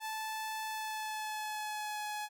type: tone with pitch glide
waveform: sawtooth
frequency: 874 to 842.8 Hz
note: A5 to G#5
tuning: -12 to +25 cents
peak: -33 dBFS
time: 0-2.29 s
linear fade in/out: 50 ms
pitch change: -63 cents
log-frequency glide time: 0.64-2.04 s
effects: none